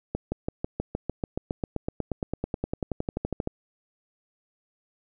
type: accelerating click train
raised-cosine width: 2 ms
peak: -14 dBFS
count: 30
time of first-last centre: 0.15-3.474 s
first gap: 170 ms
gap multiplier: 0.97
effects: none